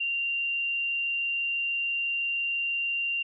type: tone with frequency modulation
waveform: sine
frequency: 2773 Hz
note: F7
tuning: 13 cents flat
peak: -26 dBFS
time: 0-3.23 s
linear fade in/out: 10 ms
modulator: 26.2 Hz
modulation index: 0.39
effects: none